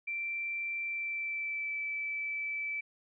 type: tone with pitch glide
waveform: sine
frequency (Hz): 2349 to 2314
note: D7 to D7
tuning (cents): 0 to -26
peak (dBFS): -33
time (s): 0.07-2.81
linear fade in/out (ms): 10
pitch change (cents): -26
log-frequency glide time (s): 0.83-1.76
effects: none